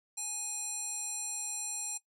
square tone with band-pass filter, 830.6 Hz, G#5, in tune, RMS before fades -38 dBFS, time 0.17-1.98 s, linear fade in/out 10 ms, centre 7900 Hz, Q 6.2, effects noise-tail reverb RT60 0.1 s tail -17 dB re dry

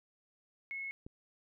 sine tone, 2183 Hz, C#7, 27 cents flat, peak -38 dBFS, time 0.71-0.91 s, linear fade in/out 0 ms
click, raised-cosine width 3 ms, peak -34 dBFS, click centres 1.065 s
effects none

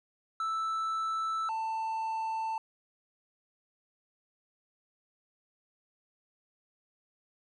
triangle tone pair in turn, 1318.5 / 889.4 Hz, E6 / A5, 0 / +18 cents, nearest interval perfect fifth, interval 682 cents, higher first, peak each -28 / -29 dBFS, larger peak first, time 0.4-1.49 / 1.49-2.58 s, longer neither, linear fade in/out 2 ms, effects resampled to 22050 Hz

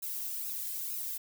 violet noise with flanger, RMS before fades -37 dBFS, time 0.02-1.18 s, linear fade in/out 10 ms, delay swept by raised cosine 0.76 to 1.96 ms, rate 2.2 Hz, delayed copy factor +0.8, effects none

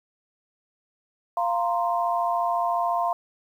sine chord, F suspended fourth, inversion none, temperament equal with one note detuned, 694.8 / 932.3 / 1046.5 Hz, F5 / Bb5 / C6, -9 / 0 / 0 cents, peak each -24 / -28 / -27 dBFS, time 1.37-3.13 s, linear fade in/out 2 ms, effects 9-bit

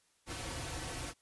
pink noise with comb filter, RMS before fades -41 dBFS, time 0.26-1.14 s, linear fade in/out 50 ms, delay 4.9 ms, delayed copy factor -0.7, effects white hiss -72 dBFS RMS until 1.21 s + resampled to 24000 Hz

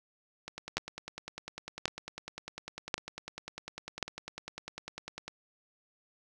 two click trains, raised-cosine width 0.2 ms, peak -11 / -23 dBFS, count 4 / 49, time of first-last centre 0.77-4.027 / 0.48-5.28 s, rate 0.921 / 10 Hz, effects none

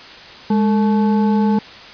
sine tone with frequency modulation, 207.7 Hz, G#3, in tune, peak -12 dBFS, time 0.5-1.59 s, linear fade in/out 5 ms, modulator 658 Hz, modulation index 0.6, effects white hiss -37 dBFS RMS until 1.93 s + resampled to 11025 Hz

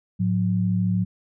sine tone pair together, 107.7 / 181.13 Hz, A2 / F#3, -37 / -37 cents, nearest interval major sixth, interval 900 cents, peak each -23 / -21 dBFS, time 0.19-1.05 s, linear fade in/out 20 ms, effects none

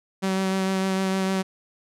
sawtooth tone with vibrato, 190.6 Hz, G3, 48 cents flat, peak -18 dBFS, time 0.22-1.43 s, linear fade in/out 20 ms, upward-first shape sine, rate 6.6 Hz, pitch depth 14 cents each way, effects low-pass 10000 Hz 12 dB/octave

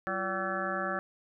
harmonic tone with a mistuned harmonic, 190.7 Hz, G3, 47 cents flat, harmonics 1 / 2 / 3 / 4 / 6 / 7 / 8 / 9, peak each -40 / -40 / -37 / -39 / -40 / -36 / -41 / -37 dBFS, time 0.07-0.99 s, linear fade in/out 0 ms, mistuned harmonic 2, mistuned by -150 cents, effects none

